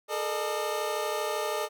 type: tone cluster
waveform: 25% pulse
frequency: 428.4 / 461 / 606 Hz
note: A4 / A#4 / D#5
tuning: -46 / -19 / -46 cents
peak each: -29 / -33 / -28 dBFS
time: 0.08-1.69 s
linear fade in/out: 50 ms
effects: none